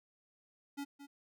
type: tone with echo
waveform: square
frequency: 282.3 Hz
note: C#4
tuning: 32 cents sharp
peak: -39 dBFS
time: 0.77-0.85 s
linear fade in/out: 20 ms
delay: 220 ms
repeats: 1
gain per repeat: -11 dB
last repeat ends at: 1.07 s
effects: none